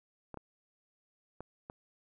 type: clicks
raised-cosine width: 1 ms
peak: -29 dBFS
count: 4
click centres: 0.343 / 0.373 / 1.406 / 1.699 s
effects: none